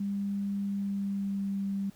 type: tone with pitch glide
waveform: sine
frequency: 199.9 to 197.15 Hz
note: G3 to G3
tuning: +34 to +10 cents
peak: -29 dBFS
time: 0-1.9 s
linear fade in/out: 5 ms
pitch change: -24 cents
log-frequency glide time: 0.54-1.58 s
effects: pink hiss -60 dBFS RMS until 1.95 s